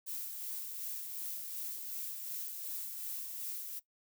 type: noise with tremolo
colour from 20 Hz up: violet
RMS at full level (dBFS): -40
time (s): 0.06-3.8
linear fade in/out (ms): 20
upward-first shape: sine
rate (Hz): 2.7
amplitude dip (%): 35
effects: noise-tail reverb RT60 0.1 s tail -17 dB re dry